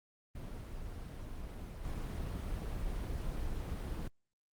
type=noise with level steps; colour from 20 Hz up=brown; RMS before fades=-43 / -38 dBFS; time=0.35-4.08 s; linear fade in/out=5 ms; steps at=1.84 s; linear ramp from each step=10 ms; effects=Opus 24 kbps